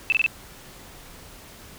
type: tone bursts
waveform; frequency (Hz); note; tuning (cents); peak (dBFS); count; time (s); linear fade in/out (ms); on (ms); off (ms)
sine; 2637; E7; 0; -16; 4; 0.1-0.263; 0; 22; 25
effects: pink hiss -45 dBFS RMS until 1.78 s